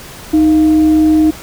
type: tone with frequency modulation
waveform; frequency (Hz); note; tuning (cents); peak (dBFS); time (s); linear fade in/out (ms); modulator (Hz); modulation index
sine; 311.1; D#4; 0; -6; 0.33-1.31; 10; 381; 0.21
effects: pink hiss -32 dBFS RMS until 1.42 s